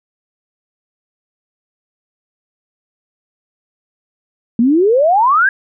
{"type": "exponential sweep", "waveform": "sine", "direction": "up", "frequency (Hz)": [222.7, 1661.2], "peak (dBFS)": -8, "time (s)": [4.59, 5.49], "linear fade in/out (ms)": 2, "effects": []}